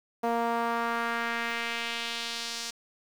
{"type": "tone with band-pass filter sweep", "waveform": "sawtooth", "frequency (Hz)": 233.1, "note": "A#3", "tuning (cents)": 0, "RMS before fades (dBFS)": -31, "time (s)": [0.23, 2.71], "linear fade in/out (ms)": 10, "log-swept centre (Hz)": [710, 5600], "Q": 1.6, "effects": ["8-bit"]}